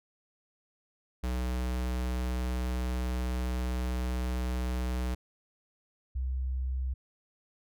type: tone pair in turn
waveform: square / sine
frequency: 62.2 / 64.47 Hz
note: B1 / C2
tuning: +13 / -25 cents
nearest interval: minor second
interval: 62 cents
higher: second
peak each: -30 / -29 dBFS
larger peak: second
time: 1.23-5.15 / 6.15-6.94 s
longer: first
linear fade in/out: 10 ms
effects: none